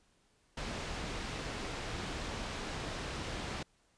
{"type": "low-pass noise", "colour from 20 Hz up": "pink", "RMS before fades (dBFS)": -40, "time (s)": [0.57, 3.63], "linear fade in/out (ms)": 5, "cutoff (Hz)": 5300, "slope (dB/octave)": 12, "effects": ["pink hiss -71 dBFS RMS until 3.97 s", "resampled to 22050 Hz"]}